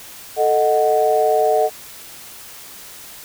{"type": "chord", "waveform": "sine", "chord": "D# diminished", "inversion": "second", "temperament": "equal", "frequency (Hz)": [440, 622.3, 740], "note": ["A4", "D#5", "F#5"], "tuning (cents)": [0, 0, 0], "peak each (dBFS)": -17, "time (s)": [0.36, 1.7], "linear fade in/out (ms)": 50, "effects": ["tanh soft clip ceiling -3 dBFS", "white hiss -38 dBFS RMS until 3.24 s"]}